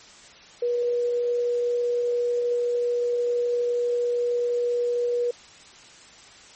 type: tone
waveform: sine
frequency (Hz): 482.5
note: B4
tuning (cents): -40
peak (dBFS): -21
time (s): 0.62-5.31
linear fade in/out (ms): 5
effects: white hiss -48 dBFS RMS until 6.55 s + MP3 32 kbps